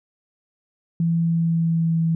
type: tone with pitch glide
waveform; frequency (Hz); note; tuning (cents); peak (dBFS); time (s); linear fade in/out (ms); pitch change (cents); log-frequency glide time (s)
sine; 166.9 to 163.94; E3 to E3; +22 to -9; -17; 1-2.15; 2; -31; 1.2-2.03
effects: none